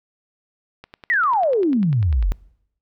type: click train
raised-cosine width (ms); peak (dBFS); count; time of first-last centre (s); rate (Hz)
0.3; -22; 15; 0.84-2.226; 10.1
type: exponential sweep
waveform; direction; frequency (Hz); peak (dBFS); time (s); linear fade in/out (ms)
sine; down; 2008 to 39.5; -15; 1.1-2.32; 0
effects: noise-tail reverb RT60 0.8 s tail -24 dB re dry